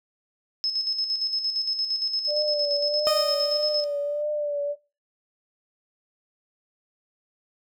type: tone with tremolo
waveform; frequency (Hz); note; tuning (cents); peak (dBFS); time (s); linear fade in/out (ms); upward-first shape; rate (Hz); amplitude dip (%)
sine; 5190; E8; -28; -22; 0.64-3.84; 0; square; 8.7; 50
type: tone with vibrato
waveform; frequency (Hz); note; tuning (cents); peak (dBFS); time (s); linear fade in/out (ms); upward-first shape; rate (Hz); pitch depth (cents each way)
sine; 587; D5; -1; -24; 2.27-4.76; 50; triangle; 1.6; 44
type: tone with exponential decay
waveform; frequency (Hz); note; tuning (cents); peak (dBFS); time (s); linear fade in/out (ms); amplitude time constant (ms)
30% pulse; 617; D#5; -15; -18; 3.07-4.22; 0; 250
effects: noise-tail reverb RT60 0.3 s tail -17 dB re dry